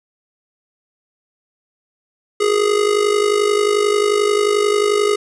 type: tone with amplitude modulation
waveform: square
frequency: 414.9 Hz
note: G#4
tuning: 2 cents flat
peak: -11 dBFS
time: 2.4-5.16 s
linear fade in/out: 10 ms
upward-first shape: sine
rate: 51.3 Hz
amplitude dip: 70%
effects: resampled to 24000 Hz + 7-bit